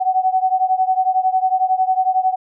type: beating tone pair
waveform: sine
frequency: 746 / 757 Hz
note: F#5 / F#5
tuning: +14 / +39 cents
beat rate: 11 Hz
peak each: -16 / -18 dBFS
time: 0-2.36 s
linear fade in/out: 20 ms
effects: none